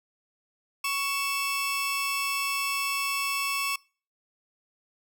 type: tone pair together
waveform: sawtooth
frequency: 1114 / 2650 Hz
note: C#6 / E7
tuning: +8 / +9 cents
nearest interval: octave + minor third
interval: 1501 cents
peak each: -26 / -26 dBFS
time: 0.84-3.76 s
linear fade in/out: 5 ms
effects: noise-tail reverb RT60 0.4 s tail -25 dB re dry